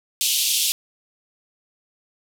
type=band-pass noise; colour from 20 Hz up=pink; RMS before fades=-21 dBFS; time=0.21-0.72 s; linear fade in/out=0 ms; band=2800 to 15000 Hz; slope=48 dB/octave; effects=none